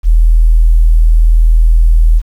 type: tone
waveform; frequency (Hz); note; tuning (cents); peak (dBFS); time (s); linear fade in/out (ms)
sine; 40.46; E1; -32; -3; 0.03-2.22; 50
effects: 7-bit